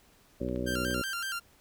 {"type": "harmonic tone", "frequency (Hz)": 62.1, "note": "B1", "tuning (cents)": 10, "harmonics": [1, 2, 3, 4, 5, 6, 7, 8, 9], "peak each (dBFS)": [-39, -40, -39, -36, -39, -38, -47, -42, -39], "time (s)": [0.4, 1.02], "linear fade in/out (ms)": 10}
{"type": "clicks", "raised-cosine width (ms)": 0.3, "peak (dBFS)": [-38, -33, -35, -38], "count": 4, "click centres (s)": [0.487, 0.56, 0.909, 1.135]}
{"type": "tone with vibrato", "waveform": "sawtooth", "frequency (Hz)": 1477, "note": "F#6", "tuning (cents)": -3, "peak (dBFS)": -29, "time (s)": [0.66, 1.4], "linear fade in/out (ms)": 20, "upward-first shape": "square", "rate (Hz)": 5.3, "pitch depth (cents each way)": 110}
{"effects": ["pink hiss -62 dBFS RMS until 1.6 s"]}